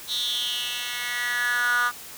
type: tone with high-pass filter sweep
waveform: 10% pulse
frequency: 243 Hz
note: B3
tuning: 28 cents flat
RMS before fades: -26 dBFS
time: 0.07-1.92 s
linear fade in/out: 50 ms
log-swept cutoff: 3900 to 1300 Hz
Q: 6.6
effects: white hiss -41 dBFS RMS until 2.17 s